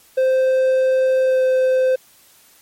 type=tone with pitch glide; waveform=triangle; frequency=521 to 517.1 Hz; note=C5 to C5; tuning=-7 to -20 cents; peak=-11 dBFS; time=0.17-1.96 s; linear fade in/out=10 ms; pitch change=-13 cents; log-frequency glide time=1.23-1.42 s; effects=white hiss -51 dBFS RMS until 2.61 s + MP3 64 kbps